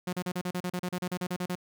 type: tone bursts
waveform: sawtooth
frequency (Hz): 179.8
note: F#3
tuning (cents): -49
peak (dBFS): -26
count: 16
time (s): 0.07-1.554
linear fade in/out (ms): 5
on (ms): 59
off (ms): 36
effects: none